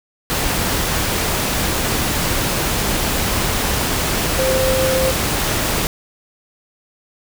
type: tone in noise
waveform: sine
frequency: 523.3 Hz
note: C5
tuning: in tune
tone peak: -16 dBFS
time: 4.39-5.11 s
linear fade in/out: 0 ms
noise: pink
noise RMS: -19 dBFS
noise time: 0.3-5.87 s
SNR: 0 dB
effects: none